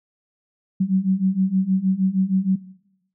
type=beating tone pair; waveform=sine; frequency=186 / 192.4 Hz; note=F#3 / G3; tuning=+9 / -32 cents; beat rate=6.4 Hz; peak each=-20 dBFS; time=0.8-2.56 s; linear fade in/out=10 ms; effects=noise-tail reverb RT60 0.9 s tail -19 dB re dry